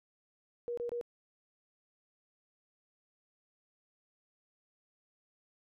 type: tone bursts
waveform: sine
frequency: 477.7 Hz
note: A#4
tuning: 42 cents sharp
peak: -34 dBFS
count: 3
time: 0.68-1.012 s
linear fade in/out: 0 ms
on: 94 ms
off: 25 ms
effects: none